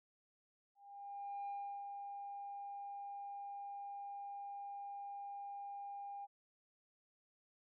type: tone with ADSR envelope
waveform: sine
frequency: 804 Hz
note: G5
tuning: 44 cents sharp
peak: -39 dBFS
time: 0.75-6.27 s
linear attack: 730 ms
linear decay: 350 ms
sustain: -5 dB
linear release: 31 ms
effects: tanh soft clip ceiling -39 dBFS